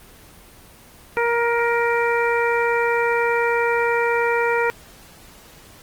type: harmonic tone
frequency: 470 Hz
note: A#4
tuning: 14 cents sharp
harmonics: 1 / 2 / 3 / 4 / 5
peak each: -20 / -23 / -25 / -26 / -27 dBFS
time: 1.17-4.7 s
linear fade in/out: 0 ms
effects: pink hiss -46 dBFS RMS until 5.82 s + Opus 24 kbps